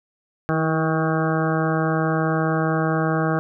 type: harmonic tone with a mistuned harmonic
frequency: 159.1 Hz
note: D#3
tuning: 39 cents sharp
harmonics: 1 / 2 / 3 / 4 / 5 / 7 / 8 / 9 / 10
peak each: -22 / -25 / -27 / -28 / -29 / -30 / -31 / -32 / -32 dBFS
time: 0.49-3.39 s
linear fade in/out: 0 ms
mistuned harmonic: 2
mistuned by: +25 cents
effects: none